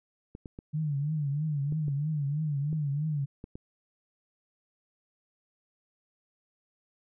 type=clicks; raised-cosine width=3 ms; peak=-28 dBFS; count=8; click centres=0.351 / 0.458 / 0.589 / 1.724 / 1.882 / 2.729 / 3.441 / 3.555 s
type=tone with vibrato; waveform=sine; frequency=147.8 Hz; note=D3; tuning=11 cents sharp; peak=-27 dBFS; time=0.73-3.26 s; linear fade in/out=20 ms; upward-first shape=triangle; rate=3.1 Hz; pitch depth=130 cents each way
effects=none